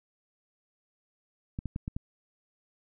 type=clicks; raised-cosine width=5 ms; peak=-21 dBFS; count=5; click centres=1.589 / 1.657 / 1.761 / 1.879 / 1.965 s; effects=none